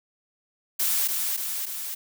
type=noise with echo; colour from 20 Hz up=blue; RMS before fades=-24 dBFS; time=0.79-1.08 s; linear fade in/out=10 ms; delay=290 ms; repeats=3; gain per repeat=-3 dB; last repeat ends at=1.95 s; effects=none